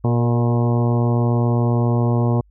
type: harmonic tone with a mistuned harmonic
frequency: 119.5 Hz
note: A#2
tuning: 43 cents sharp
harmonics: 1 / 2 / 3 / 4 / 5 / 6 / 7 / 8 / 9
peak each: -16 / -22 / -26 / -28 / -30 / -32 / -33 / -34 / -35 dBFS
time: 0.04-2.41 s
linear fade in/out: 5 ms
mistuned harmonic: 4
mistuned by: -26 cents
effects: added 50 Hz sine -50 dBFS peak until 2.5 s